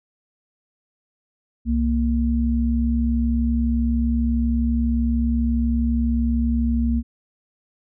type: tone pair together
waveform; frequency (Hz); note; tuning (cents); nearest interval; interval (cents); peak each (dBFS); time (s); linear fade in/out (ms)
sine; 65.41 / 232.9; C2 / A#3; 0 / -1; octave + minor seventh; 2199; -20; 1.65-7.03; 50
effects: none